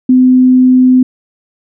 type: tone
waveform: sine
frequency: 254.9 Hz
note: C4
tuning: 45 cents flat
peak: -3 dBFS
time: 0.09-1.03 s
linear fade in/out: 5 ms
effects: none